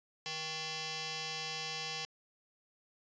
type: tone with frequency modulation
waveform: sine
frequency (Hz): 1108.7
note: C#6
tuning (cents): 0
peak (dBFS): -37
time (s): 0.26-2.05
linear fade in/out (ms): 0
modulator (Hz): 632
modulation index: 7.8
effects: resampled to 16000 Hz